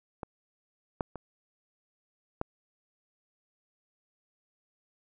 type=clicks; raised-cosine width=1 ms; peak=-22 / -15 / -25 / -16 dBFS; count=4; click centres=0.232 / 1.008 / 1.157 / 2.414 s; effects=none